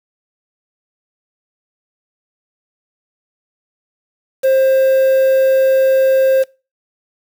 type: tone with quantisation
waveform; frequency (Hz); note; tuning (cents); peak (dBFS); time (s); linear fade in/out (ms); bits
triangle; 530; C5; +22; -7; 4.43-6.44; 20; 5
effects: noise-tail reverb RT60 0.3 s tail -24 dB re dry